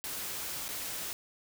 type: noise with dropouts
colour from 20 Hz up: white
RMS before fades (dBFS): -38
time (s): 0.04-1.13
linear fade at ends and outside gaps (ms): 0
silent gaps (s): 0.682-0.689
effects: none